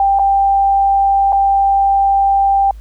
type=tone with dropouts; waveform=sine; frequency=789 Hz; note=G5; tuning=11 cents sharp; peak=-9 dBFS; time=0-2.71 s; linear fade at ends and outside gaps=2 ms; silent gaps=0.189-0.194 / 1.323-1.328 s; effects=added 53 Hz sine -30 dBFS peak until 2.8 s + pink hiss -54 dBFS RMS until 2.8 s